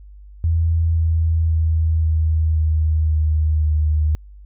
sine tone with pitch steps, 82.41 / 81.42 / 80.43 / 79.46 / 78.51 / 77.56 / 76.63 Hz, E2 / E2 / E2 / D#2 / D#2 / D#2 / D#2, 0 / -21 / -42 / +37 / +16 / -5 / -26 cents, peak -14 dBFS, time 0.44-4.15 s, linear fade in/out 0 ms, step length 530 ms, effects added 50 Hz sine -38 dBFS peak until 4.45 s

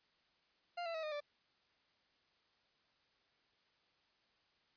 40% pulse tone with pitch steps, 698.5 / 668.5 / 639.8 / 612.3 / 586 Hz, F5 / E5 / D#5 / D#5 / D5, 0 / +24 / +48 / -28 / -4 cents, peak -39 dBFS, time 0.77-1.205 s, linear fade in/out 10 ms, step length 87 ms, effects white hiss -75 dBFS RMS until 4.76 s + resampled to 11025 Hz

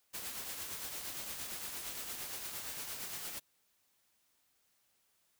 white noise with tremolo, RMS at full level -41 dBFS, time 0.13-3.4 s, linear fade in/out 20 ms, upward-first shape triangle, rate 8.7 Hz, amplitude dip 45%, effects white hiss -75 dBFS RMS until 5.39 s

